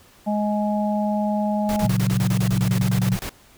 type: harmonic tone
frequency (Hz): 209.2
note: G#3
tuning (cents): +13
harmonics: 1 / 3 / 4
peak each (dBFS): -21 / -26 / -27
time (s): 0.26-1.88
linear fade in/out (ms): 20
type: noise bursts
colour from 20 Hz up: pink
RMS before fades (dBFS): -30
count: 16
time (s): 1.69-3.293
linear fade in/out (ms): 0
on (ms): 73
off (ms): 29
type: chord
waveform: sine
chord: F# major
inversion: first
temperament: equal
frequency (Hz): 116.54 / 138.59 / 185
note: A#2 / C#3 / F#3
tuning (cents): 0 / 0 / 0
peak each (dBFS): -21 / -25 / -21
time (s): 1.81-3.17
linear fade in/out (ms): 20
effects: pink hiss -52 dBFS RMS until 3.57 s